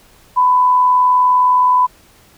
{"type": "tone with amplitude modulation", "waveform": "sine", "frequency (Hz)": 1000, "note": "B5", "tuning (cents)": 21, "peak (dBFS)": -7, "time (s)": [0.36, 1.87], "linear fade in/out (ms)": 20, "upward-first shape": "sine", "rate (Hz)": 79.6, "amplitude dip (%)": 30, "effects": ["pink hiss -48 dBFS RMS until 2.37 s"]}